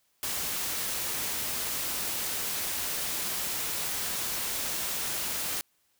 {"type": "noise", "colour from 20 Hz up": "white", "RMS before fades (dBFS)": -32, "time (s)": [0.23, 5.61], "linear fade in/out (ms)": 0, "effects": ["white hiss -71 dBFS RMS until 5.99 s"]}